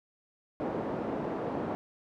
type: band-pass noise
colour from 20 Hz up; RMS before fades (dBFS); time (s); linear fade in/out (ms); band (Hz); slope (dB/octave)
pink; -34; 0.6-1.75; 0; 230 to 700; 12
effects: none